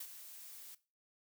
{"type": "noise with ADSR envelope", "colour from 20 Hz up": "blue", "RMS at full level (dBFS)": -44, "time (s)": [0, 0.75], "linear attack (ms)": 6, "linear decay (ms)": 57, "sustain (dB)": -8, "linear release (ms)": 7, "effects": ["noise-tail reverb RT60 0.3 s tail -17 dB re dry"]}